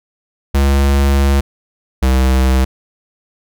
square tone pair in turn, 69.3 / 65.14 Hz, C#2 / C2, 0 / -7 cents, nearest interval minor second, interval 107 cents, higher first, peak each -10 dBFS, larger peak neither, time 0.54-1.41 / 2.02-2.65 s, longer first, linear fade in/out 10 ms, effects none

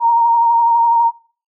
sine tone with vibrato, 932.3 Hz, A#5, in tune, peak -9 dBFS, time 0-1.12 s, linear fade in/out 50 ms, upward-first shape sine, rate 12 Hz, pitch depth 24 cents each way, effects noise-tail reverb RT60 0.4 s tail -22 dB re dry

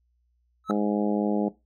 triangle tone with exponential growth, 1298 Hz, E6, 27 cents flat, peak -21 dBFS, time 0.64-0.71 s, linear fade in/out 1 ms, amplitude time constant 15 ms
harmonic tone, 103.83 Hz, G#2, in tune, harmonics 2 / 3 / 4 / 5 / 6 / 7 / 8, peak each -25 / -29 / -31 / -33 / -35 / -36 / -37 dBFS, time 0.69-1.49 s, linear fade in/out 10 ms
effects noise-tail reverb RT60 0.2 s tail -17 dB re dry + added 60 Hz sine -66 dBFS peak until 1.65 s

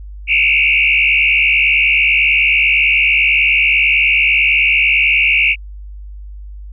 sine tone with frequency modulation, 2501 Hz, D#7, 8 cents sharp, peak -9 dBFS, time 0.27-5.56 s, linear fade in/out 50 ms, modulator 70.9 Hz, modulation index 4.1, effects added 50 Hz sine -28 dBFS peak until 6.72 s

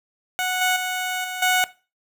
15% pulse tone with level steps, 737 Hz, F#5, 7 cents flat, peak -15 / -11 / -17 / -21 / -10 dBFS, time 0.39-1.64 s, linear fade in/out 0 ms, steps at 0.61 / 0.76 / 1.24 / 1.42 s, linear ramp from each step 5 ms, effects noise-tail reverb RT60 0.3 s tail -18 dB re dry

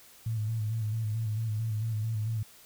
sine tone with vibrato, 110 Hz, A2, in tune, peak -28 dBFS, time 0.26-2.43 s, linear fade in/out 5 ms, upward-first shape square, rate 4.5 Hz, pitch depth 47 cents each way, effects white hiss -55 dBFS RMS until 2.65 s

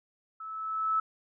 sine tone with level ramp, 1305 Hz, E6, 18 cents flat, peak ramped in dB -39 to -23 dBFS, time 0.4-1 s, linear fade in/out 5 ms, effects none

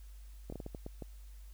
slowing click train, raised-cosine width 2 ms, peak -29 dBFS, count 8, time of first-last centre 0.5-1.023 s, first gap 24 ms, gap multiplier 1.37, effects added 50 Hz sine -48 dBFS peak until 1.53 s + white hiss -66 dBFS RMS until 1.53 s

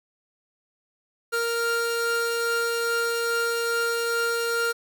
45% pulse tone pair together, 466.2 / 1396.2 Hz, A#4 / F6, 0 / -1 cents, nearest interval octave + perfect fifth, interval 1899 cents, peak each -26 dBFS, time 1.32-4.73 s, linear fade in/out 20 ms, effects none

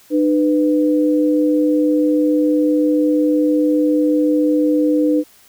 sine tone pair together, 302.3 / 497.4 Hz, D#4 / B4, -50 / +12 cents, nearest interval major sixth, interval 862 cents, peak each -13 / -18 dBFS, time 0.1-5.24 s, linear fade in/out 50 ms, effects white hiss -49 dBFS RMS until 5.48 s

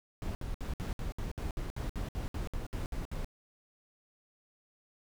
brown noise bursts, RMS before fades -36 dBFS, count 16, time 0.22-3.245 s, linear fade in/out 0 ms, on 130 ms, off 63 ms, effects none

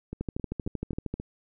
two click trains, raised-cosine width 3 ms, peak -18 / -22 dBFS, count 13 / 5, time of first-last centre 0.21-1.14 / 0.13-1.2 s, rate 12.9 / 3.74 Hz, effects none

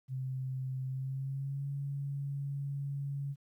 sine tone with pitch glide, 130.81 to 140.2 Hz, C3 to C#3, 0 to +20 cents, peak -34 dBFS, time 0.08-3.36 s, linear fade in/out 50 ms, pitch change +120 cents, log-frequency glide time 0.86-1.68 s, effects 12-bit

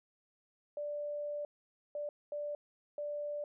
sine tone bursts at uneven times, 587.3 Hz, D5, in tune, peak -36 dBFS, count 4, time 0.77-1.45 / 1.95-2.09 / 2.32-2.55 / 2.98-3.44 s, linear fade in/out 2 ms, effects none

